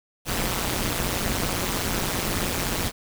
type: noise with amplitude modulation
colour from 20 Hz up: pink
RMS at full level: -22 dBFS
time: 0.25-2.92 s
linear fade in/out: 50 ms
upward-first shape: sine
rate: 180 Hz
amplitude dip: 100%
effects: none